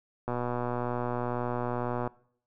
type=click train; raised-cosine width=1 ms; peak=-18 dBFS; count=220; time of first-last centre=0.28-2.075 s; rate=122 Hz; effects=noise-tail reverb RT60 0.6 s tail -22 dB re dry